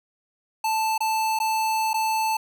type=tone with dropouts; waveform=square; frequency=880 Hz; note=A5; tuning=in tune; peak=-22 dBFS; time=0.64-2.37 s; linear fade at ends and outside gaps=5 ms; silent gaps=0.979-1.005 / 1.39-1.4 / 1.933-1.941 s; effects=none